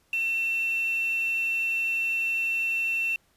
sine tone with quantisation, 2694 Hz, E7, 37 cents sharp, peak -24 dBFS, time 0.13-3.16 s, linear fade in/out 2 ms, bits 7, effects pink hiss -66 dBFS RMS until 3.36 s + resampled to 32000 Hz

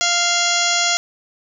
harmonic tone with a mistuned harmonic, 696 Hz, F5, 6 cents flat, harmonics 1 / 2 / 3 / 4 / 5 / 6 / 7 / 8 / 9 / 10, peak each -24 / -24 / -24 / -27 / -23 / -25 / -27 / -24 / -27 / -23 dBFS, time 0.01-0.97 s, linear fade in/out 0 ms, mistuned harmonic 5, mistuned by -76 cents, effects none

